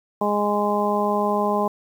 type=harmonic tone; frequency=206.7 Hz; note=G#3; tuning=8 cents flat; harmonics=1 / 2 / 3 / 4 / 5; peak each=-25 / -25 / -25 / -25 / -25 dBFS; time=0.21-1.68 s; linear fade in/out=5 ms; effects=8-bit